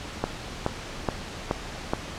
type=click train; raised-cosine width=1 ms; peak=-9 dBFS; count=5; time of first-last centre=0.24-1.935 s; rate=2.36 Hz; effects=pink hiss -37 dBFS RMS until 2.18 s + low-pass 6000 Hz 12 dB/octave